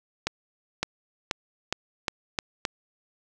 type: accelerating click train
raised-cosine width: 0.2 ms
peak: -8 dBFS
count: 7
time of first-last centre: 0.27-2.652 s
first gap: 560 ms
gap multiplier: 0.86
effects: none